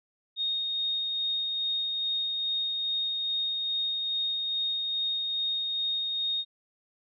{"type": "tone with tremolo", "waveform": "sine", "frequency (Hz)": 3711, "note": "A#7", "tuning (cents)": -9, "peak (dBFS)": -26, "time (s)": [0.36, 6.45], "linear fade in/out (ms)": 50, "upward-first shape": "sine", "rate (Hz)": 2.4, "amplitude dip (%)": 25, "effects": []}